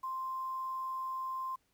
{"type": "tone with quantisation", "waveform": "sine", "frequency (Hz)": 1046.5, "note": "C6", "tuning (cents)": 0, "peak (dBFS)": -35, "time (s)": [0.03, 1.56], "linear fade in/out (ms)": 10, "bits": 10, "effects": ["pink hiss -75 dBFS RMS until 1.73 s"]}